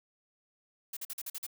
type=noise bursts; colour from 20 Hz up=blue; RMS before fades=-39 dBFS; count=7; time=0.93-1.466 s; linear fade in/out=5 ms; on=38 ms; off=45 ms; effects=none

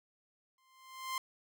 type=tone with exponential growth; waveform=sawtooth; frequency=1046.5 Hz; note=C6; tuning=in tune; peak=-29 dBFS; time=0.58-1.18 s; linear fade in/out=2 ms; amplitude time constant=130 ms; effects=none

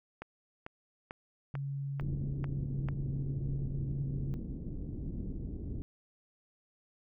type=click train; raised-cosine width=0.5 ms; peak=-26 dBFS; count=7; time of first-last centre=0.22-2.887 s; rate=2.25 Hz
type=tone with pitch glide; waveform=sine; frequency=139.1 to 137.18 Hz; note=C#3 to C#3; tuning=+6 to -18 cents; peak=-34 dBFS; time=1.54-4.34 s; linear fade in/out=0 ms; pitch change=-24 cents; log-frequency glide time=2.52-2.72 s
type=low-pass noise; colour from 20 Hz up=pink; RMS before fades=-39 dBFS; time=2.01-5.82 s; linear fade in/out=0 ms; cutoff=320 Hz; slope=24 dB/octave
effects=none

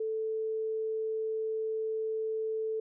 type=tone; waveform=sine; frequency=440 Hz; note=A4; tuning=in tune; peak=-30 dBFS; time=0-2.8 s; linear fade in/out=5 ms; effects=none

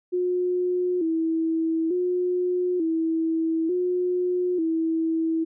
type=tone with vibrato; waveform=sine; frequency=342 Hz; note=F4; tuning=36 cents flat; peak=-21 dBFS; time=0.12-5.45 s; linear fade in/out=20 ms; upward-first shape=square; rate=0.56 Hz; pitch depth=89 cents each way; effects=none

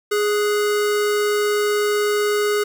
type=tone pair together; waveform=square; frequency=416 / 1480 Hz; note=G#4 / F#6; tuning=+3 / 0 cents; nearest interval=octave + minor seventh; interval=2197 cents; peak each=-18 / -29 dBFS; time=0.11-2.64 s; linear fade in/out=10 ms; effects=8-bit

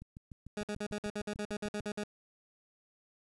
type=click train; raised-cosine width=5 ms; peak=-35 dBFS; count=13; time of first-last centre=0.02-1.806 s; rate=6.72 Hz
type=tone bursts; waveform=20% pulse; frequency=208 Hz; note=G#3; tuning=3 cents sharp; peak=-30 dBFS; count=13; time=0.57-2.037 s; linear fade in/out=2 ms; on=63 ms; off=54 ms
effects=resampled to 24000 Hz + 11-bit

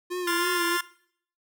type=tone with vibrato; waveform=square; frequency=350 Hz; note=F4; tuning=4 cents sharp; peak=-29 dBFS; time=0.1-0.78 s; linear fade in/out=20 ms; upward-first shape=sine; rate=3.1 Hz; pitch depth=62 cents each way
type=chord; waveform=sawtooth; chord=F major; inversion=second; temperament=just; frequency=1047.7 / 1396.9 / 1746.1 Hz; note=C6 / F6 / A6; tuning=+2 / 0 / -14 cents; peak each=-26 dBFS; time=0.27-0.81 s; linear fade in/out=5 ms
effects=noise-tail reverb RT60 0.6 s tail -19 dB re dry

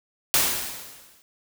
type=noise with exponential decay; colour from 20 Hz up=white; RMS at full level=-18 dBFS; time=0.34-1.22 s; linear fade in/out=0 ms; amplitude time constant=190 ms; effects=none

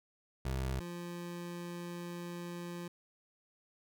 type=tone pair in turn; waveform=25% pulse; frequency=65.41 / 173.87 Hz; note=C2 / F3; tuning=0 / -7 cents; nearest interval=octave + perfect fourth; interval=1693 cents; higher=second; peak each=-30 / -37 dBFS; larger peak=first; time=0.45-0.8 / 0.8-2.88 s; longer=second; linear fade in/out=5 ms; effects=none

